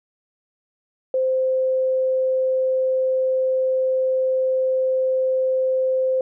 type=tone; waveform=sine; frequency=520 Hz; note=C5; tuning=11 cents flat; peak=-17 dBFS; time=1.14-6.21 s; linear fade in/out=2 ms; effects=none